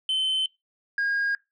sine tone pair in turn, 3068 / 1628.4 Hz, G7 / G#6, -38 / -35 cents, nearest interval major seventh, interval 1097 cents, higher first, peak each -20 dBFS, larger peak neither, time 0.09-0.46 / 0.98-1.35 s, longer neither, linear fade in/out 2 ms, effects noise-tail reverb RT60 0.2 s tail -23 dB re dry + tanh soft clip ceiling -21 dBFS

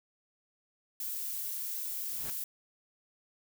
violet noise, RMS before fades -37 dBFS, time 1-2.44 s, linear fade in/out 2 ms
pink noise with exponential growth, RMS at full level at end -42 dBFS, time 1.98-2.3 s, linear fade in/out 0 ms, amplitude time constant 69 ms
effects none

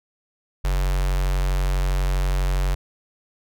square tone with notch filter, 46.15 Hz, F#1, 4 cents flat, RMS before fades -21 dBFS, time 0.64-2.75 s, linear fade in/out 10 ms, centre 260 Hz, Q 0.94, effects none

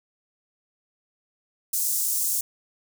pink high-pass noise, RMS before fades -25 dBFS, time 1.73-2.41 s, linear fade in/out 5 ms, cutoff 7000 Hz, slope 24 dB/octave, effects none

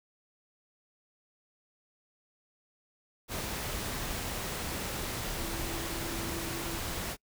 sine tone in noise, 335 Hz, E4, 28 cents sharp, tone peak -41 dBFS, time 5.36-6.8 s, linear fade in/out 50 ms, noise pink, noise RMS -36 dBFS, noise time 3.28-7.17 s, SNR -8 dB, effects noise-tail reverb RT60 0.1 s tail -26 dB re dry

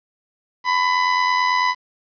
30% pulse tone with amplitude modulation, 1000 Hz, B5, 21 cents sharp, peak -11 dBFS, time 0.64-1.75 s, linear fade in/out 50 ms, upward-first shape sine, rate 89.1 Hz, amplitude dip 50%, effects resampled to 11025 Hz + 8-bit

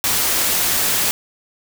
white noise, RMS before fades -18 dBFS, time 0.04-1.11 s, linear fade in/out 0 ms, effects none

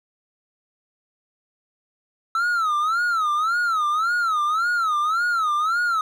triangle tone with vibrato, 1309 Hz, E6, 13 cents flat, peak -17 dBFS, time 2.35-6.01 s, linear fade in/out 2 ms, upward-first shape sine, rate 1.8 Hz, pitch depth 170 cents each way, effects none

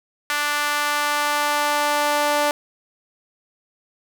sawtooth tone with high-pass filter sweep, 293.7 Hz, D4, in tune, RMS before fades -21 dBFS, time 0.3-2.51 s, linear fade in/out 0 ms, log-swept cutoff 1400 to 670 Hz, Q 1.6, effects none

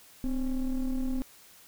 triangle ring-modulated tone, 138.59 Hz, C#3, in tune, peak -22 dBFS, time 0.24-1.22 s, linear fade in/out 0 ms, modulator 119 Hz, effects white hiss -55 dBFS RMS until 1.67 s

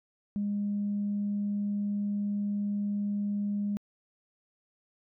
sine tone, 204.3 Hz, G#3, 28 cents flat, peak -27 dBFS, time 0.36-3.77 s, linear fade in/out 0 ms, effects tanh soft clip ceiling -23 dBFS

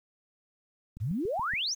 click train, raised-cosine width 5 ms, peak -31 dBFS, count 5, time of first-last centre 0.97-1.537 s, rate 7.06 Hz
sine exponential sweep, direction up, 91.3 to 6600 Hz, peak -28 dBFS, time 1-1.75 s, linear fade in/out 20 ms
effects 10-bit

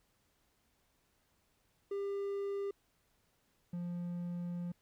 triangle tone pair in turn, 398.9 / 174.74 Hz, G4 / F3, +30 / +1 cents, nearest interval octave + major second, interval 1429 cents, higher first, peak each -33 / -35 dBFS, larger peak first, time 1.91-2.71 / 3.73-4.72 s, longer second, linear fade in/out 5 ms, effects pink hiss -75 dBFS RMS until 4.81 s

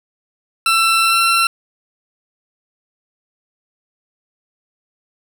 20% pulse tone with pitch glide, 1340 to 1353.2 Hz, E6 to E6, +28 to +45 cents, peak -7 dBFS, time 0.66-1.47 s, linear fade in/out 2 ms, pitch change +17 cents, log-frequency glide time 1.01-1.22 s, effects none

